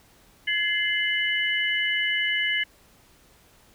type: tone cluster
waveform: sine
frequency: 1707 / 2082 / 2972 Hz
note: G#6 / C7 / F#7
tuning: +47 / -9 / +7 cents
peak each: -28 / -25 / -27 dBFS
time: 0.47-2.64 s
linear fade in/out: 10 ms
effects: pink hiss -57 dBFS RMS until 3.74 s